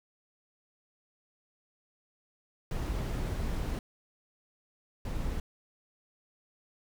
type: noise bursts at uneven times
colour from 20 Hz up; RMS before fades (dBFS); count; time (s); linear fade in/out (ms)
brown; -33; 2; 2.71-3.79 / 5.05-5.4; 2
effects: none